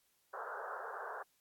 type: band-pass noise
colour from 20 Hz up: white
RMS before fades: -44 dBFS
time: 0.33-1.23 s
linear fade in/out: 10 ms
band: 410 to 1600 Hz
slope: 96 dB/octave
effects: white hiss -75 dBFS RMS until 1.4 s + AAC 64 kbps